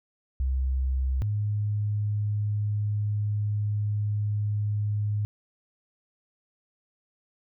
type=tone pair in turn; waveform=sine; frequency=65.4 / 104.39 Hz; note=C2 / G#2; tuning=0 / +9 cents; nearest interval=minor sixth; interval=809 cents; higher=second; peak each=-23 / -24 dBFS; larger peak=first; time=0.4-1.22 / 1.22-5.25 s; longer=second; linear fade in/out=0 ms; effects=none